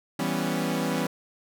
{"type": "chord", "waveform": "sawtooth", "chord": "C# half-diminished seventh", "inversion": "first", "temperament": "equal", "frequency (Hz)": [164.81, 196, 246.9, 277.2], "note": ["E3", "G3", "B3", "C#4"], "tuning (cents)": [0, 0, 0, 0], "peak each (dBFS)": -27, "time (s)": [0.19, 1.07], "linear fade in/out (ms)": 5, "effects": []}